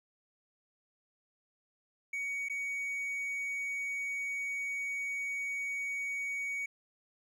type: tone with dropouts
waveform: triangle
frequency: 2245 Hz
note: C#7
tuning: 21 cents sharp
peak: -32 dBFS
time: 2.13-6.66 s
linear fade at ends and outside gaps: 5 ms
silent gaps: 2.486-2.497 s
effects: none